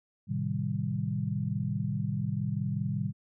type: chord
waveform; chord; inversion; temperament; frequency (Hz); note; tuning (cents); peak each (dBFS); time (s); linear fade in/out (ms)
sine; A half-diminished seventh; none; equal; 110 / 130.81 / 155.56 / 196; A2 / C3 / Eb3 / G3; 0 / 0 / 0 / 0; -34; 0.27-3.13; 50
effects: none